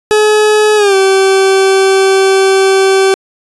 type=tone with pitch glide; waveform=40% pulse; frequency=425.3 to 385.5 Hz; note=G#4 to G4; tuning=+41 to -29 cents; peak=-5 dBFS; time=0.11-3.14 s; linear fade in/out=0 ms; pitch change=-170 cents; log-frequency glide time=0.76-0.95 s; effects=resampled to 24000 Hz